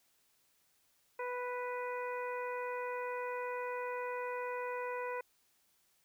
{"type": "harmonic tone", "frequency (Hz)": 493.9, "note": "B4", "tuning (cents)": 0, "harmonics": [1, 2, 3, 4, 5], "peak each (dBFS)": [-39, -41, -47, -48, -50], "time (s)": [1.19, 5.21], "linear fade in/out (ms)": 5, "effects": ["white hiss -73 dBFS RMS until 6.04 s"]}